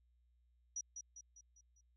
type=tone with echo; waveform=sine; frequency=5820 Hz; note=F#8; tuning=29 cents flat; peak=-39 dBFS; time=0.76-0.81 s; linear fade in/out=5 ms; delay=200 ms; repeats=5; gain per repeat=-6 dB; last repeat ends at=1.81 s; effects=added 60 Hz sine -70 dBFS peak until 1.96 s